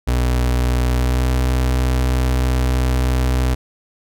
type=tone with pitch glide; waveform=35% pulse; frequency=61.74 to 63.18 Hz; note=B1 to B1; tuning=0 to +40 cents; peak=-13 dBFS; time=0.07-3.55 s; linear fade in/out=10 ms; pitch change=+40 cents; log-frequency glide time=0.86-1.32 s; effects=none